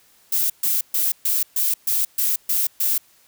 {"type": "noise bursts", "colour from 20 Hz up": "violet", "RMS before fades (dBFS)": -20, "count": 9, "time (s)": [0.32, 2.98], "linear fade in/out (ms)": 5, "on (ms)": 180, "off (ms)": 130, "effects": ["white hiss -56 dBFS RMS until 3.27 s"]}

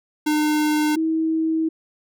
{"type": "tone pair in turn", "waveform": ["square", "sine"], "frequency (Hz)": [302.9, 320.9], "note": ["D#4", "E4"], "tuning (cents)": [-46, -46], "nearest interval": "minor second", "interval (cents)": 100, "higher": "second", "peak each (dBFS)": [-18, -18], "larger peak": "neither", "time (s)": [[0.26, 0.96], [0.96, 1.69]], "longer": "second", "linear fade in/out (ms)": 10, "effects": []}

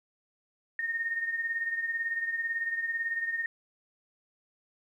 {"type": "beating tone pair", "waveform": "sine", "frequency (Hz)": [1838, 1856], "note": ["A#6", "A#6"], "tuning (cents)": [-25, -8], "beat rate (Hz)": 18, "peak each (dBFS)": [-30, -37], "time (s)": [0.79, 3.46], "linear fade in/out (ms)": 2, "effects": ["11-bit"]}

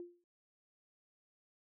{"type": "tone with exponential decay", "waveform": "sine", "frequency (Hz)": 349.2, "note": "F4", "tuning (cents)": 0, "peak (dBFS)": -40, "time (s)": [0, 0.24], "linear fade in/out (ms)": 1, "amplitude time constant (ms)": 52, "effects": ["noise-tail reverb RT60 0.1 s tail -19 dB re dry"]}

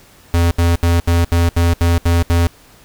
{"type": "tone bursts", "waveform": "square", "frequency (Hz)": 85.3, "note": "F2", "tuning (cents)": -40, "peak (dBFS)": -11, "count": 9, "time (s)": [0.34, 2.47], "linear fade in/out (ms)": 0, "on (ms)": 170, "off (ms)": 75, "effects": ["pink hiss -46 dBFS RMS until 2.84 s"]}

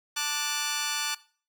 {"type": "chord", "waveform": "10% pulse", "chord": "D major", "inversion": "second", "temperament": "just", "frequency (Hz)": [881, 1174.7, 1468.3], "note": ["A5", "D6", "F#6"], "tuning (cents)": [2, 0, -14], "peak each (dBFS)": [-26, -25, -24], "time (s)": [0.16, 1.15], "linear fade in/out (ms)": 10, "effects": ["noise-tail reverb RT60 0.4 s tail -18 dB re dry"]}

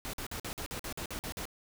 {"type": "noise bursts", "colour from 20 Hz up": "pink", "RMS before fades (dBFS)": -39, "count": 11, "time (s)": [0.05, 1.454], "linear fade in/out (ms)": 0, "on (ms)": 84, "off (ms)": 48, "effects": []}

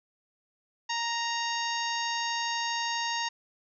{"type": "harmonic tone with a mistuned harmonic", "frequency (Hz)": 932.3, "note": "A#5", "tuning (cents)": 0, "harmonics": [1, 2, 3, 4, 5, 6, 7], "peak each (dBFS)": [-32, -35, -37, -38, -39, -40, -40], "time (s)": [0.89, 3.29], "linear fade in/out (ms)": 10, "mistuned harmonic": 6, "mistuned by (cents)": -35, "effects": []}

